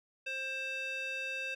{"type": "tone with band-pass filter", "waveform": "square", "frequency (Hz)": 529, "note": "C5", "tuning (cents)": 19, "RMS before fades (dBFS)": -38, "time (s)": [0.26, 1.55], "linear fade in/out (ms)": 10, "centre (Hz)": 2500, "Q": 3.4, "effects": []}